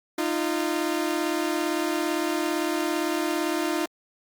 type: tone pair together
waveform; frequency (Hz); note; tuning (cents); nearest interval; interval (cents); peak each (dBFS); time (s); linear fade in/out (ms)
sawtooth; 307.5 / 345.2; D#4 / F4; -20 / -20; major second; 200; -23; 0.18-3.86; 5
effects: Opus 48 kbps